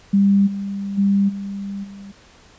sine tone with level steps, 198.6 Hz, G3, 23 cents sharp, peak -11 / -23 / -13 / -25 / -34 dBFS, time 0.13-2.12 s, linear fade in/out 10 ms, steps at 0.46 / 0.97 / 1.28 / 1.83 s, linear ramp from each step 20 ms, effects pink hiss -49 dBFS RMS until 2.58 s + resampled to 16000 Hz

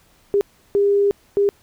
sine tone bursts at uneven times, 403 Hz, G4, 48 cents sharp, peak -13 dBFS, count 3, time 0.34-0.41 / 0.75-1.11 / 1.37-1.49 s, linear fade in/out 0 ms, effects pink hiss -56 dBFS RMS until 1.62 s

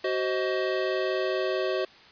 square chord, C diminished, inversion second, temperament just, 376.7 / 523.3 / 627.9 Hz, Gb4 / C5 / Eb5, +31 / 0 / +16 cents, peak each -29 / -32 / -31 dBFS, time 0.04-1.85 s, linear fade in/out 5 ms, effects white hiss -52 dBFS RMS until 2.11 s + resampled to 11025 Hz

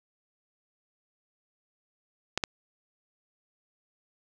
clicks, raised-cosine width 0.2 ms, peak -9 dBFS, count 2, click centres 2.376 / 2.438 s, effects none

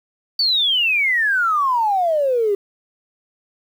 triangle exponential sweep, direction down, 4609 to 392 Hz, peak -11 dBFS, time 0.39-2.55 s, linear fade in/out 5 ms, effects tanh soft clip ceiling -13 dBFS + 8-bit

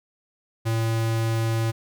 square tone, 113.2 Hz, A2, 50 cents sharp, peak -22 dBFS, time 0.65-1.72 s, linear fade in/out 20 ms, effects none

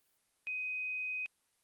sine tone, 2509 Hz, D#7, 14 cents sharp, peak -35 dBFS, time 0.47-1.26 s, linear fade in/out 0 ms, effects white hiss -75 dBFS RMS until 1.63 s + Opus 32 kbps

